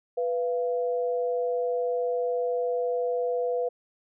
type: tone pair together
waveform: sine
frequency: 493.9 / 687.9 Hz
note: B4 / F5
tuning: 0 / -26 cents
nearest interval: tritone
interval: 574 cents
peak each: -25 / -32 dBFS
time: 0.17-3.69 s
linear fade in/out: 10 ms
effects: none